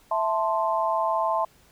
sine chord, A minor, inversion second, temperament equal, 659.3 / 880 / 1046.5 Hz, E5 / A5 / C6, 0 / 0 / 0 cents, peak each -26 dBFS, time 0.11-1.45 s, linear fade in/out 5 ms, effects pink hiss -58 dBFS RMS until 1.71 s

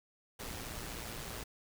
pink noise with amplitude modulation, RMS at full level -41 dBFS, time 0.39-1.44 s, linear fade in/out 10 ms, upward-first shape sine, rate 116 Hz, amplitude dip 50%, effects none

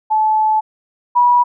sine tone pair in turn, 866 / 972.1 Hz, A5 / B5, -28 / -28 cents, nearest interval major second, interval 200 cents, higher second, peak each -11 / -8 dBFS, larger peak second, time 0.1-0.61 / 1.15-1.44 s, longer first, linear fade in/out 20 ms, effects none

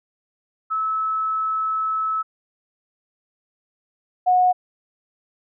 sine tone pair in turn, 1300 / 729.6 Hz, E6 / F#5, -24 / -24 cents, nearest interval minor seventh, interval 1000 cents, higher first, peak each -20 / -13 dBFS, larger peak second, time 0.7-2.23 / 4.26-4.53 s, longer first, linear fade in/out 20 ms, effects none

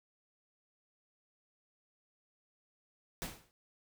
pink noise with exponential decay, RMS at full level -37 dBFS, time 3.22-3.51 s, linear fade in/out 0 ms, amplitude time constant 63 ms, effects none

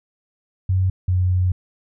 sine tone pair in turn, 93.5 / 91.26 Hz, F#2 / F#2, +19 / -23 cents, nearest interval unison, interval 42 cents, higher first, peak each -15 / -15 dBFS, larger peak neither, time 0.69-0.9 / 1.08-1.52 s, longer second, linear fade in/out 5 ms, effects none

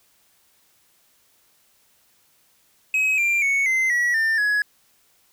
triangle tone with pitch steps, 2546 / 2376 / 2216 / 2068 / 1929.5 / 1800.3 / 1679.7 Hz, D#7 / D7 / C#7 / C7 / B6 / A6 / G#6, +39 / +20 / -1 / -21 / -41 / +39 / +19 cents, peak -16 dBFS, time 2.94-4.62 s, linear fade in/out 2 ms, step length 240 ms, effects white hiss -61 dBFS RMS until 5.32 s

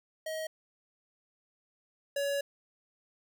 square tone pair in turn, 633 / 563.5 Hz, D#5 / C#5, +30 / +28 cents, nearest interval major second, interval 202 cents, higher first, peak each -35 / -30 dBFS, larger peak second, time 0.26-0.47 / 2.16-2.41 s, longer second, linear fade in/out 5 ms, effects none

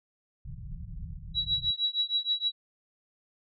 pink low-pass noise, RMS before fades -40 dBFS, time 0.45-1.71 s, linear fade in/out 5 ms, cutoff 180 Hz, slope 96 dB/octave
sine tone with tremolo, 3897 Hz, B7, 24 cents flat, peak -22 dBFS, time 1.34-2.52 s, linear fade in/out 50 ms, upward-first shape triangle, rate 6.4 Hz, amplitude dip 100%
effects none

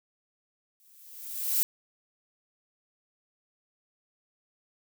violet noise with exponential growth, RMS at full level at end -23 dBFS, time 0.8-1.63 s, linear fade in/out 0 ms, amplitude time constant 180 ms, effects none

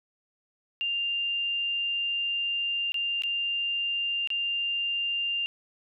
sine tone with dropouts, 2794 Hz, F7, in tune, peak -26 dBFS, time 0.81-5.46 s, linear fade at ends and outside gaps 0 ms, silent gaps 2.92-2.943 / 3.221-3.236 / 4.274-4.303 s, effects none

